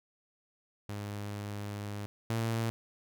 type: tone pair in turn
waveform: sawtooth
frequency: 102.8 / 113.6 Hz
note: G#2 / A#2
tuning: -17 / -44 cents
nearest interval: major second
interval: 173 cents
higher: second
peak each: -33 / -26 dBFS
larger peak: second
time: 0.89-2.06 / 2.3-2.7 s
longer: first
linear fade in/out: 0 ms
effects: none